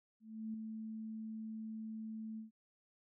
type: tone with ADSR envelope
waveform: sine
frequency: 220 Hz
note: A3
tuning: in tune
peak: -38 dBFS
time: 0.2-2.51 s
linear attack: 340 ms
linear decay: 3 ms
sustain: -4 dB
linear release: 130 ms
effects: none